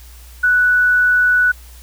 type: tone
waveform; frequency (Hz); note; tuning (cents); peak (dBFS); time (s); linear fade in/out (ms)
sine; 1480; F#6; 0; -10; 0.43-1.52; 10
effects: added 60 Hz sine -37 dBFS peak until 1.82 s + white hiss -45 dBFS RMS until 1.82 s